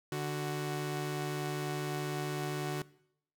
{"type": "tone pair together", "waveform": "sawtooth", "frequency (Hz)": [147.5, 370.8], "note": ["D3", "F#4"], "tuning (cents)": [8, 4], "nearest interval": "octave + major third", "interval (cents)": 1596, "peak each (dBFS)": [-32, -33], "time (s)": [0.12, 2.82], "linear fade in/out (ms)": 2, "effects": ["noise-tail reverb RT60 0.7 s tail -20 dB re dry"]}